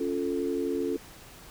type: chord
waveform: sine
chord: Db augmented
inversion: none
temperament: equal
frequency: 277.2 / 349.2 / 440 Hz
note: Db4 / F4 / A4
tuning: 0 / 0 / 0 cents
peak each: -31 dBFS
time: 0-0.97 s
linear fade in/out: 5 ms
effects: pink hiss -49 dBFS RMS until 1.5 s